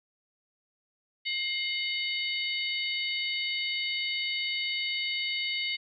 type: harmonic tone with a mistuned harmonic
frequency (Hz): 744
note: F#5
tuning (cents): +9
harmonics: 3 / 4 / 5 / 6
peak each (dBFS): -32 / -34 / -36 / -38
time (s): 1.25-5.77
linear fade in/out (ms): 20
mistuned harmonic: 3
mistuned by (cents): -86
effects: none